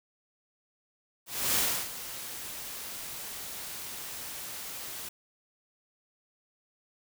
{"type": "noise with ADSR envelope", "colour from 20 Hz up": "white", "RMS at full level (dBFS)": -26, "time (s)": [1.26, 5.09], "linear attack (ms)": 300, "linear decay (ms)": 320, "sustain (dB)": -14, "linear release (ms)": 6, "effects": []}